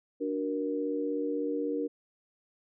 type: chord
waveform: sine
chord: D augmented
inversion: none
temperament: equal with one note detuned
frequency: 293.7 / 370 / 470.5 Hz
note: D4 / F#4 / A#4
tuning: 0 / 0 / +16 cents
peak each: -32 / -38 / -32 dBFS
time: 0.2-1.88 s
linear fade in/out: 20 ms
effects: none